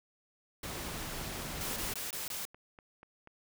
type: noise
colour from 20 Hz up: pink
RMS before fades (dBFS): -40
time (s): 0.63-1.94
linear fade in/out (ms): 5
type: noise bursts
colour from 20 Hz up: white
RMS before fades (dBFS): -39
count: 5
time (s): 1.61-2.452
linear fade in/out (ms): 0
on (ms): 150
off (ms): 23
type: click train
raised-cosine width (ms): 0.5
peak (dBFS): -37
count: 6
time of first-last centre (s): 2.06-3.274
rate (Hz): 4.12
effects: none